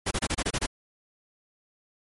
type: noise bursts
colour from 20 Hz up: pink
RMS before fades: -27 dBFS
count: 8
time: 0.06-0.665 s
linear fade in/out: 10 ms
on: 52 ms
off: 27 ms
effects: MP3 48 kbps

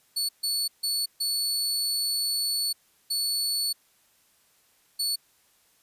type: tone bursts at uneven times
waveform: sawtooth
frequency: 4435 Hz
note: C#8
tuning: in tune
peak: -22 dBFS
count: 6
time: 0.16-0.29 / 0.43-0.68 / 0.83-1.06 / 1.2-2.73 / 3.1-3.73 / 4.99-5.16 s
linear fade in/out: 10 ms
effects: white hiss -64 dBFS RMS until 5.82 s + resampled to 32000 Hz

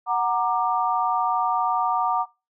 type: chord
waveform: sine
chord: Gb augmented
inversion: none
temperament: equal with one note detuned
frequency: 740 / 932.3 / 1187.6 Hz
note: Gb5 / Bb5 / D6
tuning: 0 / 0 / +19 cents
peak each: -24 dBFS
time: 0.06-2.26 s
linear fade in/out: 50 ms
effects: noise-tail reverb RT60 0.3 s tail -25 dB re dry

